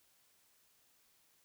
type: silence
effects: white hiss -71 dBFS RMS until 1.44 s